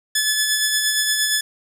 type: tone with tremolo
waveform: 10% pulse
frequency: 1724 Hz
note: A6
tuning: 36 cents flat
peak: -7 dBFS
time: 0.15-1.41 s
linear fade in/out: 5 ms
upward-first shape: sine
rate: 8.6 Hz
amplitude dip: 35%
effects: 8-bit